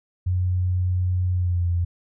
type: tone with pitch glide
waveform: sine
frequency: 90.9 to 86.85 Hz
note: F#2 to F2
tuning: -30 to -9 cents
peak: -19 dBFS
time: 0.26-1.85 s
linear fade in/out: 10 ms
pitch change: -79 cents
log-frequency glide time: 1.3-1.68 s
effects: none